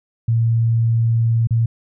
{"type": "tone with dropouts", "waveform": "sine", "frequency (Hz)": 114.9, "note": "A#2", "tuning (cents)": -25, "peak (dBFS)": -13, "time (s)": [0.28, 1.66], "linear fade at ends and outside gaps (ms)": 5, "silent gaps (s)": [1.472, 1.507], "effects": []}